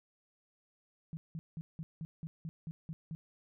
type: tone bursts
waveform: sine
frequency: 161.1 Hz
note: E3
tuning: 39 cents flat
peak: -38 dBFS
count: 10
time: 1.13-3.15 s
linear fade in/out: 0 ms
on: 40 ms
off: 180 ms
effects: none